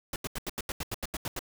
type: noise bursts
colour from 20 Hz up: pink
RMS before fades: -34 dBFS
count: 12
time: 0.13-1.392 s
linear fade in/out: 2 ms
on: 30 ms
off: 82 ms
effects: none